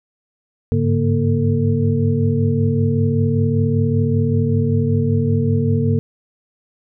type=tone cluster; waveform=sine; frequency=97.8 / 103 / 142.7 / 235.2 / 448.4 Hz; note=G2 / G#2 / D3 / A#3 / A4; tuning=-4 / -14 / -49 / +16 / +33 cents; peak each=-26 / -18 / -19 / -20 / -23 dBFS; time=0.72-5.99 s; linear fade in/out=0 ms; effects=none